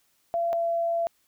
sine tone pair in turn, 680 / 675.7 Hz, F5 / E5, -46 / +43 cents, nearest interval unison, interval 11 cents, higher first, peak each -23 dBFS, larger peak neither, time 0.34-0.53 / 0.53-1.07 s, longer second, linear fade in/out 0 ms, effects white hiss -68 dBFS RMS until 1.27 s

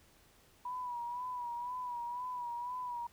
sine tone with vibrato, 976 Hz, B5, 21 cents flat, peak -37 dBFS, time 0.65-3.07 s, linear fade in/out 5 ms, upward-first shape sine, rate 2 Hz, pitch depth 52 cents each way, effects pink hiss -65 dBFS RMS until 3.12 s

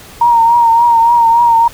sine tone with vibrato, 932.3 Hz, A#5, in tune, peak -5 dBFS, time 0.21-1.68 s, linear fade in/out 5 ms, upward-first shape triangle, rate 3.5 Hz, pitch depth 49 cents each way, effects pink hiss -35 dBFS RMS until 1.73 s

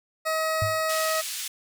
20% pulse tone, 636 Hz, D#5, 38 cents sharp, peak -19 dBFS, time 0.25-1.22 s, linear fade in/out 20 ms
sine tone with exponential decay, 103.83 Hz, G#2, in tune, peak -21 dBFS, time 0.62-0.83 s, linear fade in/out 0 ms, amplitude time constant 44 ms
white band-pass noise, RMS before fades -33 dBFS, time 0.89-1.48 s, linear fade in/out 5 ms, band 2400 to 10000 Hz, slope 12 dB/octave
effects none

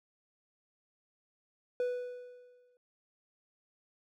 triangle tone with exponential decay, 493.9 Hz, B4, in tune, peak -26 dBFS, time 1.8-2.77 s, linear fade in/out 1 ms, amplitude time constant 210 ms, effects none

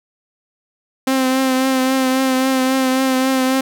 sawtooth tone with vibrato, 261.8 Hz, C4, 1 cent sharp, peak -10 dBFS, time 1.07-3.61 s, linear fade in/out 5 ms, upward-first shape triangle, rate 3.7 Hz, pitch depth 31 cents each way, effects none

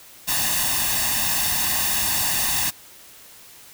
white noise with comb filter, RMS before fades -22 dBFS, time 0.27-2.71 s, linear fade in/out 20 ms, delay 1.1 ms, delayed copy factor +0.75, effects white hiss -46 dBFS RMS until 3.73 s

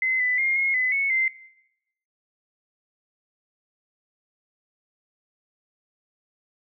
sine tone with pitch steps, 2051 / 1997 / 2126 / 2157 / 2017 / 2205 / 2079 Hz, C7 / B6 / C7 / C#7 / B6 / C#7 / C7, -35 / +19 / +27 / -48 / +36 / -10 / -12 cents, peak -20 dBFS, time 0.02-1.28 s, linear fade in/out 2 ms, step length 180 ms, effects noise-tail reverb RT60 0.9 s tail -21 dB re dry

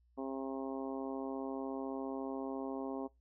harmonic tone, 134.2 Hz, C3, 44 cents sharp, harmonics 2 / 3 / 4 / 5 / 6 / 7 / 8, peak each -40 / -44 / -46 / -48 / -50 / -51 / -52 dBFS, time 0.17-3.08 s, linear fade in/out 20 ms, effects noise-tail reverb RT60 0.2 s tail -22 dB re dry + added 60 Hz sine -67 dBFS peak until 3.2 s

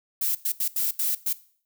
violet noise bursts at uneven times, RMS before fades -25 dBFS, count 6, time 0.21-0.35 / 0.45-0.52 / 0.6-0.68 / 0.76-0.91 / 0.99-1.15 / 1.26-1.33 s, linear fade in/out 5 ms, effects noise-tail reverb RT60 0.5 s tail -18 dB re dry

